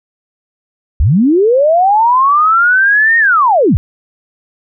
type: linear two-way sweep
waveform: sine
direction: up then down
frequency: 52.9 to 1864.7 to 52.9 Hz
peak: -6 dBFS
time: 1-3.77 s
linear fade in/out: 0 ms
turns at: 3.18 s
effects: none